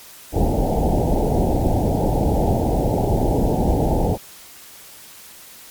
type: low-pass noise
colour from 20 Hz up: pink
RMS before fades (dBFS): -18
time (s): 0.32-4.18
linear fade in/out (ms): 50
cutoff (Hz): 870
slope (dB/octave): 96
effects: white hiss -42 dBFS RMS until 5.7 s + MP3 96 kbps